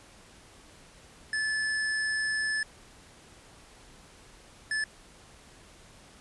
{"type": "tone bursts at uneven times", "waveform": "square", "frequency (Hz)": 1736, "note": "A6", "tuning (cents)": -24, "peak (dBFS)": -28, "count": 2, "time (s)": [[1.33, 2.63], [4.71, 4.84]], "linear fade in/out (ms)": 2, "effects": ["pink hiss -54 dBFS RMS until 6.2 s", "resampled to 24000 Hz"]}